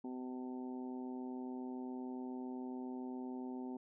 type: harmonic tone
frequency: 127.2 Hz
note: C3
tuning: 48 cents flat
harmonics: 2 / 3 / 4 / 5 / 6 / 7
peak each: -42 / -49 / -59 / -60 / -56 / -56 dBFS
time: 0.04-3.77 s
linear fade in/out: 5 ms
effects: none